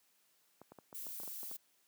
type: clicks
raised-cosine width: 1 ms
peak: -38 dBFS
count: 10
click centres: 0.616 / 0.72 / 0.787 / 0.928 / 1.068 / 1.201 / 1.234 / 1.277 / 1.432 / 1.514 s
type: noise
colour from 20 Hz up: violet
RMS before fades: -45 dBFS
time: 0.94-1.57 s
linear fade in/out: 10 ms
effects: white hiss -73 dBFS RMS until 1.87 s + high-pass 150 Hz 12 dB/octave